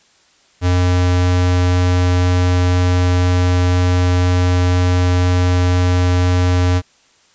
square tone, 89.8 Hz, F2, 49 cents sharp, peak -12 dBFS, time 0.61-6.82 s, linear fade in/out 50 ms, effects white hiss -53 dBFS RMS until 7.34 s + resampled to 16000 Hz

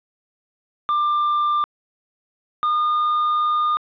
triangle tone pair in turn, 1190 / 1217.1 Hz, D6 / D#6, +22 / -39 cents, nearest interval unison, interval 39 cents, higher second, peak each -15 dBFS, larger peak neither, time 0.89-1.64 / 2.63-3.77 s, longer second, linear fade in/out 0 ms, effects resampled to 11025 Hz + 9-bit

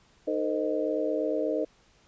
harmonic tone with a mistuned harmonic, 103.2 Hz, G#2, 10 cents flat, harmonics 3 / 4 / 5 / 6, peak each -31 / -31 / -31 / -31 dBFS, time 0.27-1.65 s, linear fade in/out 10 ms, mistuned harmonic 4, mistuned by +140 cents, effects pink hiss -62 dBFS RMS until 2.07 s + resampled to 16000 Hz

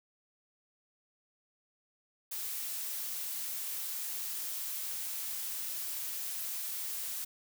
blue noise, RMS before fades -38 dBFS, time 2.31-7.25 s, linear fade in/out 10 ms, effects none

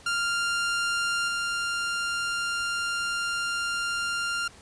sawtooth tone with level steps, 1395 Hz, F6, 2 cents flat, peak -21 / -23 dBFS, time 0.06-4.48 s, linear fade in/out 5 ms, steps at 1.28 s, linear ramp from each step 2 ms, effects pink hiss -51 dBFS RMS until 4.61 s + resampled to 22050 Hz

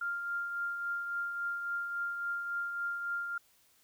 sine tone with tremolo, 1396.9 Hz, F6, in tune, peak -31 dBFS, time 0.01-3.38 s, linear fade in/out 5 ms, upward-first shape triangle, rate 3.6 Hz, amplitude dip 45%, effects white hiss -67 dBFS RMS until 3.83 s

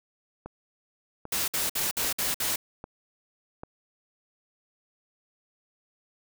click train, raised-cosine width 1 ms, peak -24 dBFS, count 5, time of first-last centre 0.46-3.635 s, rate 1.26 Hz
white noise bursts, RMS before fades -28 dBFS, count 6, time 1.32-2.56 s, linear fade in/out 5 ms, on 160 ms, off 56 ms
effects none

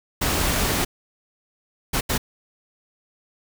pink noise bursts at uneven times, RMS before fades -22 dBFS, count 3, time 0.21-0.85 / 1.93-2.01 / 2.09-2.18 s, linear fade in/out 10 ms, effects none

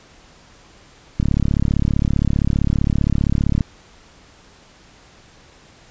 click train, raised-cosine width 5 ms, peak -5 dBFS, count 86, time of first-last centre 1.2-3.608 s, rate 35.3 Hz, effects pink hiss -48 dBFS RMS until 5.9 s + resampled to 16000 Hz

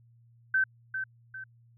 sine tone with echo, 1541 Hz, G6, 30 cents flat, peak -22 dBFS, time 0.54-0.64 s, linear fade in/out 5 ms, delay 400 ms, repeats 2, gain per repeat -8 dB, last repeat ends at 1.44 s, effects added 117 Hz sine -57 dBFS peak until 1.77 s

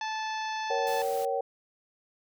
harmonic tone, 873 Hz, A5, 14 cents flat, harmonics 1 / 2 / 3 / 4 / 5 / 6 / 7, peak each -32 / -38 / -42 / -44 / -46 / -48 / -49 dBFS, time 0.01-1.02 s, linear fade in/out 2 ms
sine chord, G diminished, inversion first, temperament equal with one note detuned, 466.2 / 554.4 / 768.3 Hz, Bb4 / Db5 / G5, 0 / 0 / -35 cents, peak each -31 dBFS, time 0.7-1.41 s, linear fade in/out 5 ms
white noise, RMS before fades -44 dBFS, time 0.87-1.25 s, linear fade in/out 0 ms
effects none

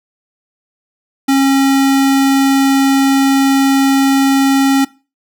square tone, 272.1 Hz, C#4, 32 cents flat, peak -9 dBFS, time 1.28-4.85 s, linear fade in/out 10 ms, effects noise-tail reverb RT60 0.3 s tail -20 dB re dry

